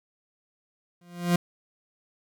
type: tone with exponential growth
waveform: 40% pulse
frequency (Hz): 174.61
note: F3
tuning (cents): 0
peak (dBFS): -16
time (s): 1.01-1.36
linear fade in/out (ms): 5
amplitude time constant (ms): 74
effects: none